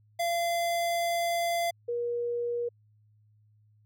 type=tone pair in turn; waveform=square / sine; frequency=685 / 477.1 Hz; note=F5 / A#4; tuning=-34 / +40 cents; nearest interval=tritone; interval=626 cents; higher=first; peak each=-27 / -28 dBFS; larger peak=first; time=0.19-1.71 / 1.88-2.69 s; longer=first; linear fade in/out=10 ms; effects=added 106 Hz sine -60 dBFS peak until 3.85 s